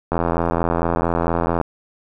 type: click train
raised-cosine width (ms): 1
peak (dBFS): -5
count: 127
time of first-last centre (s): 0.12-1.613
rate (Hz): 84.4
effects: none